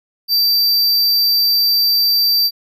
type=tone; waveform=square; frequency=4669 Hz; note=D8; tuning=11 cents flat; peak=-12 dBFS; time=0.28-2.51 s; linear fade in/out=50 ms; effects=none